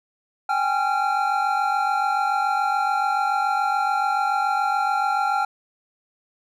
triangle tone cluster, 782 / 829 / 1376 Hz, G5 / G#5 / F6, -4 / -3 / -26 cents, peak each -22 dBFS, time 0.49-5.45 s, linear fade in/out 5 ms, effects none

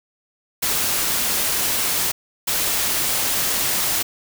white noise bursts at uneven times, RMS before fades -21 dBFS, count 2, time 0.62-2.12 / 2.47-4.03 s, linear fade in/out 10 ms, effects none

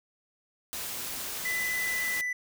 white noise, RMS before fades -36 dBFS, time 0.73-2.21 s, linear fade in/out 0 ms
triangle tone with pitch glide, 2000 to 1987.3 Hz, B6 to B6, +21 to +10 cents, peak -27 dBFS, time 1.45-2.33 s, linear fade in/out 5 ms, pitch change -11 cents, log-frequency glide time 1.75-2.2 s
effects none

